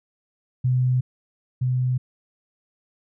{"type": "tone pair in turn", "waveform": "sine", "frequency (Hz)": [126.8, 126.8], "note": ["B2", "B2"], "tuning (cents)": [46, 46], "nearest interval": "unison", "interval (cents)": 0, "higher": "neither", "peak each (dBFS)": [-17, -19], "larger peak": "first", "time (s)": [[0.64, 1.01], [1.61, 1.98]], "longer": "neither", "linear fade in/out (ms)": 10, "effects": []}